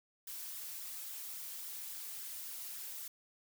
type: noise with flanger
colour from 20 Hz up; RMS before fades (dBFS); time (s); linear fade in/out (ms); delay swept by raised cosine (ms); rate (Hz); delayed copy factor
blue; -45; 0.27-3.08; 5; 0.56 to 4.16; 3.6; +0.6
effects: none